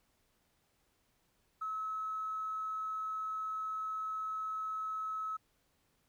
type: tone with tanh clipping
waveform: triangle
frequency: 1292 Hz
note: E6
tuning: 35 cents flat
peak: -35 dBFS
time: 1.61-5.37 s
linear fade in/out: 10 ms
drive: 2 dB
effects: pink hiss -75 dBFS RMS until 6.08 s

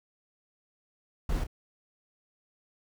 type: noise with echo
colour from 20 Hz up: brown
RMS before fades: -29 dBFS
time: 1.29-1.44 s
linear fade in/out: 5 ms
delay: 29 ms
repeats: 1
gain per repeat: -9 dB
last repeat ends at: 1.469 s
effects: none

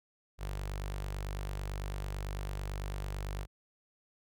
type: tone with notch filter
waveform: sawtooth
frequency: 49 Hz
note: G1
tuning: in tune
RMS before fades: -38 dBFS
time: 0.38-3.47 s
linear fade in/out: 50 ms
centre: 250 Hz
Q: 1.1
effects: none

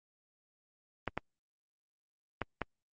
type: clicks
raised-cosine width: 0.5 ms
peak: -17 dBFS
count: 4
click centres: 1.077 / 1.176 / 2.417 / 2.617 s
effects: Opus 32 kbps

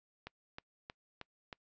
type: click train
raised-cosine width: 0.3 ms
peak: -28 dBFS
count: 5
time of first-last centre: 0.27-1.528 s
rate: 3.18 Hz
effects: noise-tail reverb RT60 0.1 s tail -26 dB re dry + resampled to 16000 Hz

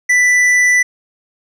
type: tone with hard clipping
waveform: sine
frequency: 1981 Hz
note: B6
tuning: 5 cents sharp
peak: -10 dBFS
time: 0.09-0.83 s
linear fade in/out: 10 ms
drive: 8 dB
effects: none

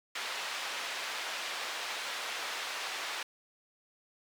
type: band-pass noise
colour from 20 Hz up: white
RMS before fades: -38 dBFS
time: 0.15-3.23 s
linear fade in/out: 5 ms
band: 620 to 3500 Hz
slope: 12 dB/octave
effects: none

